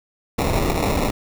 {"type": "noise with sample-and-hold", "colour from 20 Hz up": "pink", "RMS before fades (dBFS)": -20, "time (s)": [0.38, 1.11], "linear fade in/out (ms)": 10, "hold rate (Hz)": 1575, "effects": []}